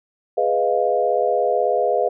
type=chord; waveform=sine; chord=F half-diminished seventh; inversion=first; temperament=equal; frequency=415.3 / 493.9 / 622.3 / 698.5 Hz; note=Ab4 / Cb5 / Eb5 / F5; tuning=0 / 0 / 0 / 0 cents; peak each=-23 / -21 / -22 / -21 dBFS; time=0.37-2.09 s; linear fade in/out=10 ms; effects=none